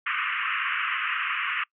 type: band-pass noise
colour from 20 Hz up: pink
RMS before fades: -28 dBFS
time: 0.06-1.64 s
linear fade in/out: 5 ms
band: 1100 to 2900 Hz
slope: 96 dB/octave
effects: noise-tail reverb RT60 0.1 s tail -25 dB re dry